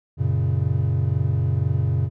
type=chord; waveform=triangle; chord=F# major; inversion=none; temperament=equal; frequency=92.5 / 116.54 / 138.59 Hz; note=F#2 / A#2 / C#3; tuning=0 / 0 / 0 cents; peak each=-21 dBFS; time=0.17-2.1 s; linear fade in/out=50 ms; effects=none